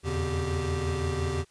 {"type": "tone cluster", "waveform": "square", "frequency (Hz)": [82.4, 88.2, 121.7, 141.6, 389.4], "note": ["E2", "F2", "B2", "C#3", "G4"], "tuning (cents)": [0, 18, -25, 37, -12], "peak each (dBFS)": [-31, -38, -39, -35, -33], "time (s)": [0.03, 1.45], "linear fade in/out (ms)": 50, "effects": ["white hiss -63 dBFS RMS until 1.5 s", "resampled to 22050 Hz"]}